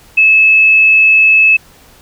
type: tone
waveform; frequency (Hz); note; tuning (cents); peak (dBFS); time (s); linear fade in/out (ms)
sine; 2600; E7; -24; -4; 0.17-1.57; 10
effects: pink hiss -43 dBFS RMS until 2.01 s